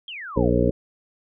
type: exponential sweep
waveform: sine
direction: down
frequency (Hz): 3300 to 257.6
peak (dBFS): -32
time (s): 0.08-0.69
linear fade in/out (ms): 2
type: harmonic tone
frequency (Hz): 60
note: B1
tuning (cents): -49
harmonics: 1 / 2 / 3 / 4 / 5 / 7 / 8 / 9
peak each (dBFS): -25 / -25 / -25 / -25 / -25 / -25 / -25 / -25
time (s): 0.36-0.71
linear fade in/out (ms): 10
effects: none